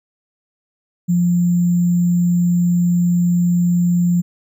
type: tone with sample-and-hold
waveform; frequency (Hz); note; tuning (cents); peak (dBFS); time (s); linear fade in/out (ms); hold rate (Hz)
sine; 174.8; F3; +2; -12; 1.08-4.22; 20; 7350
effects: none